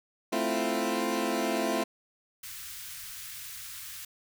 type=chord; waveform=20% pulse; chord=F major seventh; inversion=first; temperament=equal; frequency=220 / 261.6 / 329.6 / 349.2 Hz; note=A3 / C4 / E4 / F4; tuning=0 / 0 / 0 / 0 cents; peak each=-28 dBFS; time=0.32-1.84 s; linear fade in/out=10 ms
type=band-stop noise; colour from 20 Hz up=white; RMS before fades=-42 dBFS; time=2.43-4.05 s; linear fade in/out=5 ms; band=130 to 1300 Hz; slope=24 dB/octave
effects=none